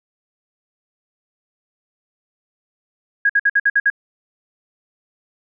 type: tone bursts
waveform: sine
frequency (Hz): 1644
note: G#6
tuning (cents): -18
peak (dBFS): -11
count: 7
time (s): 3.25-3.901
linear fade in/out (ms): 5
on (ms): 45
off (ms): 56
effects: none